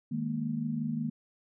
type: chord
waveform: sine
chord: D# suspended fourth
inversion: none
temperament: equal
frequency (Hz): 155.56 / 207.7 / 233.1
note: D#3 / G#3 / A#3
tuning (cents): 0 / 0 / 0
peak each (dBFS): -35 / -37 / -32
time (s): 0.11-1.1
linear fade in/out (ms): 10
effects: none